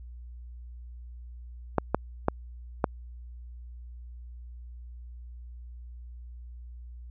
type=clicks; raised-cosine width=1 ms; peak=-8 dBFS; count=4; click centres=1.783 / 1.946 / 2.284 / 2.842 s; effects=added 60 Hz sine -41 dBFS peak until 7.1 s